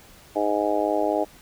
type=harmonic tone; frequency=103.83 Hz; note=G#2; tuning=in tune; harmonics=3 / 4 / 5 / 6 / 7 / 8; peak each=-27 / -28 / -29 / -25 / -30 / -28 dBFS; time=0.35-1.25 s; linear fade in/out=20 ms; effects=pink hiss -50 dBFS RMS until 1.41 s